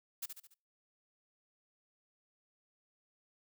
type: noise with echo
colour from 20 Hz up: blue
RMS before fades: -39 dBFS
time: 0.22-0.26 s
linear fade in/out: 10 ms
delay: 71 ms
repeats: 4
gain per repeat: -6 dB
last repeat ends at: 0.544 s
effects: noise-tail reverb RT60 0.4 s tail -26 dB re dry